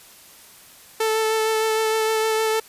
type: tone with vibrato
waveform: sawtooth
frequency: 440 Hz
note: A4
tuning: in tune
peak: -15 dBFS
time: 1-2.6 s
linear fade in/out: 5 ms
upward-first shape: sine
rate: 6.5 Hz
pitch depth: 14 cents each way
effects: white hiss -47 dBFS RMS until 2.68 s + resampled to 32000 Hz